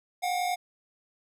square tone pair together, 720 / 770.5 Hz, F#5 / G5, -47 / -30 cents, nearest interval minor second, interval 117 cents, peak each -28 / -35 dBFS, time 0.22-0.56 s, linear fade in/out 20 ms, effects resampled to 32000 Hz

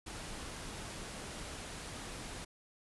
pink low-pass noise, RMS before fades -45 dBFS, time 0.06-2.45 s, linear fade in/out 10 ms, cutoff 11000 Hz, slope 96 dB/octave, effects none

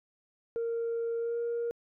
sine tone with pitch glide, 463.1 to 469.8 Hz, A#4 to A#4, -11 to +13 cents, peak -28 dBFS, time 0.56-1.71 s, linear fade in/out 0 ms, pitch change +24 cents, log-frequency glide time 1.18-1.38 s, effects tanh soft clip ceiling -27 dBFS

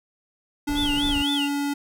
square tone with pitch glide, 290 to 285 Hz, D4 to C#4, -22 to +48 cents, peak -24 dBFS, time 0.67-1.74 s, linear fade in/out 10 ms, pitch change -30 cents, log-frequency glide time 0.84-1.19 s
brown noise, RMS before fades -31 dBFS, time 0.69-1.22 s, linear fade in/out 0 ms
triangle tone with vibrato, 3130 Hz, G7, 3 cents flat, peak -23 dBFS, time 0.74-1.49 s, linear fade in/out 50 ms, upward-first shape sine, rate 3.9 Hz, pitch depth 210 cents each way
effects none

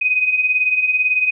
sine beating tone pair, 2489 / 2507 Hz, D#7 / D#7, 0 / +12 cents, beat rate 18 Hz, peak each -21 / -15 dBFS, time 0.01-1.31 s, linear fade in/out 10 ms, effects none

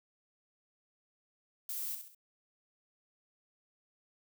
violet noise with echo, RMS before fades -39 dBFS, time 1.69-1.95 s, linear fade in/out 2 ms, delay 66 ms, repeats 3, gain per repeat -7 dB, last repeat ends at 2.148 s, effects none

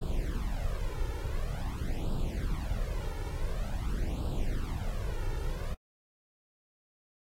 brown noise with flanger, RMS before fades -32 dBFS, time 0.01-5.75 s, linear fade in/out 20 ms, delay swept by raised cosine 0.24 to 2.24 ms, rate 0.47 Hz, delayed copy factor +0.85, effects AAC 48 kbps

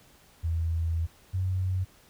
sine tone pair in turn, 82.41 / 92.97 Hz, E2 / F#2, 0 / +9 cents, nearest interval major second, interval 209 cents, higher second, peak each -25 / -25 dBFS, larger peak neither, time 0.43-1.07 / 1.33-1.85 s, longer first, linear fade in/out 20 ms, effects pink hiss -58 dBFS RMS until 2.09 s

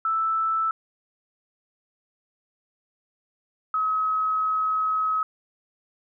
sine tone pair in turn, 1318.5 / 1278 Hz, E6 / D#6, 0 / +46 cents, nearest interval minor second, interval 54 cents, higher first, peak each -21 dBFS, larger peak neither, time 0.05-0.71 / 3.74-5.23 s, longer second, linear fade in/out 2 ms, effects none

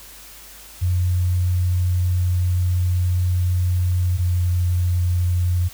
sine tone pair in turn, 90 / 88.81 Hz, F#2 / F2, -47 / +30 cents, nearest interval unison, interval 23 cents, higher first, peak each -16 dBFS, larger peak neither, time 0.81-4.18 / 4.18-5.69 s, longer first, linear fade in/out 20 ms, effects added 50 Hz sine -48 dBFS peak until 5.73 s + white hiss -42 dBFS RMS until 5.73 s

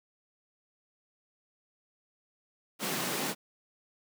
pink high-pass noise, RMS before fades -33 dBFS, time 2.79-3.35 s, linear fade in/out 50 ms, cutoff 150 Hz, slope 48 dB/octave, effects none

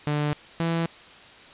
sawtooth tone pair in turn, 148.2 / 166.35 Hz, D3 / E3, +16 / +16 cents, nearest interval major second, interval 200 cents, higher second, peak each -19 dBFS, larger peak neither, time 0.07-0.33 / 0.6-0.86 s, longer neither, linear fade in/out 0 ms, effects white hiss -47 dBFS RMS until 1.53 s + resampled to 8000 Hz

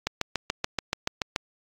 click train, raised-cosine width 0.2 ms, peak -8 dBFS, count 10, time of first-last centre 0.07-1.361 s, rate 6.97 Hz, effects AAC 48 kbps

